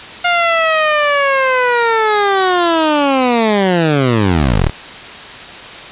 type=linear sweep; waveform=15% pulse; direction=down; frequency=710 to 30.87 Hz; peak=-4 dBFS; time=0.24-4.7 s; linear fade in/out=10 ms; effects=white hiss -30 dBFS RMS until 5.91 s + resampled to 8000 Hz